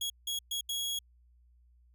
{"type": "tone bursts at uneven times", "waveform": "sawtooth", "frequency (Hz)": 3322, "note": "G#7", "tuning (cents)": 0, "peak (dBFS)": -29, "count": 4, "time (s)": [[0.01, 0.1], [0.27, 0.39], [0.51, 0.61], [0.69, 0.99]], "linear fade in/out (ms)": 5, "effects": ["added 60 Hz sine -60 dBFS peak until 1.94 s"]}